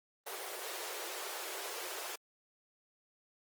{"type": "high-pass noise", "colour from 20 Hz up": "pink", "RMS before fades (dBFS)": -42, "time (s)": [0.26, 2.16], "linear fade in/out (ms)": 10, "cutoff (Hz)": 350, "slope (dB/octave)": 96, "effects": ["Opus 24 kbps"]}